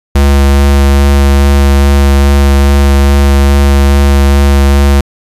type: tone with vibrato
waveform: square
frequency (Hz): 69.8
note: C#2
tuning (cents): +13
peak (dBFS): -4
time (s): 0.15-5.01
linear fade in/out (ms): 5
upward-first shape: sine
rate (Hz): 2.4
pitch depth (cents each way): 11
effects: resampled to 32000 Hz + 7-bit